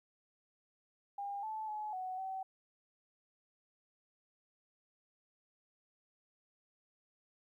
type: tone with pitch steps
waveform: sine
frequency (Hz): 804 / 871 / 850 / 744 / 763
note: G5 / A5 / G#5 / F#5 / G5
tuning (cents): +44 / -18 / +40 / +9 / -47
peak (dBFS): -38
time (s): 1.18-2.43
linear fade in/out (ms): 5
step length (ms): 250
effects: 13-bit